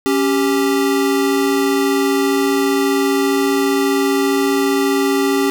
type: tone pair together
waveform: square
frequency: 277 / 392 Hz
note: C#4 / G4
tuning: -1 / 0 cents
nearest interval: tritone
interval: 601 cents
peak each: -17 dBFS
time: 0.06-5.5 s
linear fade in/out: 0 ms
effects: none